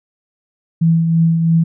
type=tone with tremolo; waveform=sine; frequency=164.81 Hz; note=E3; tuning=in tune; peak=-8 dBFS; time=0.81-1.64 s; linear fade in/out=10 ms; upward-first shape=triangle; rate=3 Hz; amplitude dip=45%; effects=none